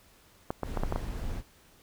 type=clicks; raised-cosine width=1 ms; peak=-16 dBFS; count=6; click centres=0.505 / 0.633 / 0.773 / 0.835 / 0.924 / 0.96 s
type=noise; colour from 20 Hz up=brown; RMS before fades=-34 dBFS; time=0.62-1.43 s; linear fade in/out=50 ms
effects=pink hiss -60 dBFS RMS until 1.82 s